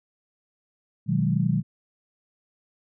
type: chord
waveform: sine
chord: G# minor seventh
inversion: first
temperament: equal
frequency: 123.47 / 155.56 / 185 / 207.7 Hz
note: B2 / D#3 / F#3 / G#3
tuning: 0 / 0 / 0 / 0 cents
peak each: -26 / -24 / -25 / -29 dBFS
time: 1.06-1.63 s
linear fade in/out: 50 ms
effects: none